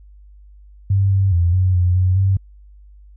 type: tone with pitch steps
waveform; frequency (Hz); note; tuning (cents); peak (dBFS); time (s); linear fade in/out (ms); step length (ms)
sine; 98 / 97 / 86.1 / 92.6 / 89.3 / 92.1 / 96.5; G2 / G2 / F2 / F#2 / F2 / F#2 / G2; 0 / -18 / -24 / +2 / +39 / -7 / -27; -12; 0.9-2.37; 5; 210
effects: added 50 Hz sine -41 dBFS peak until 3.16 s